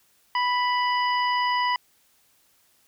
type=harmonic tone; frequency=987.8 Hz; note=B5; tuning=in tune; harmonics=1 / 2 / 3 / 5; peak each=-22 / -28 / -32 / -36 dBFS; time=0.35-1.76 s; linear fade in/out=2 ms; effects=white hiss -63 dBFS RMS until 2.87 s